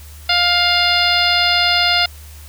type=harmonic tone; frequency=704 Hz; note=F5; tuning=14 cents sharp; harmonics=1 / 2 / 3 / 4 / 5 / 6 / 7; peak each=-20 / -20 / -20 / -20 / -20 / -20 / -20 dBFS; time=0.29-2.06 s; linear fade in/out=5 ms; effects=added 75 Hz sine -35 dBFS peak until 2.48 s + white hiss -43 dBFS RMS until 2.48 s